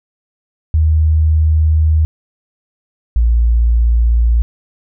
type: tone pair in turn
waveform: sine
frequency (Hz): 78.3 / 57.97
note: D#2 / A#1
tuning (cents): +11 / -9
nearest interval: perfect fourth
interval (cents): 520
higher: first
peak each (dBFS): -8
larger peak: neither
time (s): 0.74-2.05 / 3.16-4.42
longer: first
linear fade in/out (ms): 0
effects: none